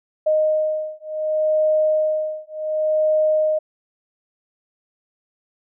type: beating tone pair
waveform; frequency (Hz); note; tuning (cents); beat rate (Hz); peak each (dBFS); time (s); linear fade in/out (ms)
sine; 619 / 619.68; D#5 / D#5; -9 / -7; 0.68; -20 / -20; 0.26-3.59; 10
effects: none